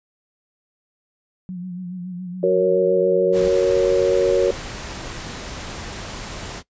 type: tone with vibrato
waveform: sine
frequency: 180.4 Hz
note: F#3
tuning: 44 cents flat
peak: -27 dBFS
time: 1.49-3.48 s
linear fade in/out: 0 ms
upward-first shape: sine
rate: 7.1 Hz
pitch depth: 48 cents each way
type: chord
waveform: sine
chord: F# major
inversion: none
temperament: equal with one note detuned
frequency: 371.1 / 466.2 / 554.4 Hz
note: F#4 / A#4 / C#5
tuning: +5 / 0 / 0 cents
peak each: -18 dBFS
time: 2.43-4.51 s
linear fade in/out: 5 ms
type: noise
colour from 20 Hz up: pink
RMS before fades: -32 dBFS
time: 3.32-6.63 s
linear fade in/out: 50 ms
effects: noise-tail reverb RT60 0.1 s tail -19 dB re dry + resampled to 16000 Hz